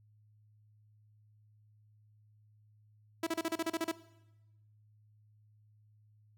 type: tone bursts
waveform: sawtooth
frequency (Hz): 328.5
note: E4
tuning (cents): -6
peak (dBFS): -27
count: 10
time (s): 3.23-3.916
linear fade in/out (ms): 5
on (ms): 38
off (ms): 34
effects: noise-tail reverb RT60 1.0 s tail -18 dB re dry + added 106 Hz sine -62 dBFS peak until 6.37 s